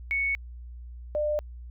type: tone pair in turn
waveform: sine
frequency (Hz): 2217 / 598.9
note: C#7 / D5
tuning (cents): 0 / +34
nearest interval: octave + major seventh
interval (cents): 2266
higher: first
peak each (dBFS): -24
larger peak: neither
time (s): 0.11-0.35 / 1.15-1.39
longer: neither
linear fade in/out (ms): 0
effects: added 60 Hz sine -39 dBFS peak until 1.7 s